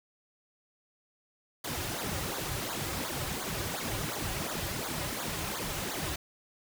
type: noise with flanger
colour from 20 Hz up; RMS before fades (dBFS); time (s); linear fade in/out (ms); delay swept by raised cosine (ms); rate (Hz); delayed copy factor
pink; -35; 1.64-6.16; 5; 0.36 to 4.56; 2.8; -1
effects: none